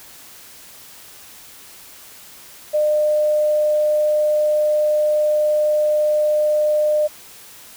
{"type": "tone", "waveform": "sine", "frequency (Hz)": 604, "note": "D5", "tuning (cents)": 48, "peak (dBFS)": -14, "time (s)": [2.73, 7.08], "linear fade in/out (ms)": 20, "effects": ["white hiss -42 dBFS RMS until 7.76 s"]}